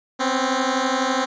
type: beating tone pair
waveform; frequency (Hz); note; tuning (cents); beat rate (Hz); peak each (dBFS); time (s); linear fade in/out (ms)
10% pulse; 255.7 / 267.7; C4 / C4; -40 / +40; 12; -14; 0.19-1.26; 20
effects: resampled to 16000 Hz